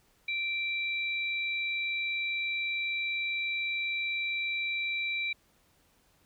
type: tone pair together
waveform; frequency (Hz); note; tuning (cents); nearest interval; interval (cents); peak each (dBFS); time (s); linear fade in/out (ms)
sine; 2349 / 3878; D7 / B7; 0 / -32; major sixth; 868; -30 / -38; 0.28-5.33; 5
effects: pink hiss -67 dBFS RMS until 6.25 s